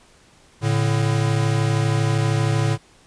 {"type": "tone pair together", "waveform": "square", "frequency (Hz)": [111.64, 144.4], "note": ["A2", "D3"], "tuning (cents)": [26, -29], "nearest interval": "major third", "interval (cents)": 445, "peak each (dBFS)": [-20, -22], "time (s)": [0.61, 2.78], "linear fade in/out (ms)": 50, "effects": ["pink hiss -53 dBFS RMS until 3.06 s", "resampled to 22050 Hz"]}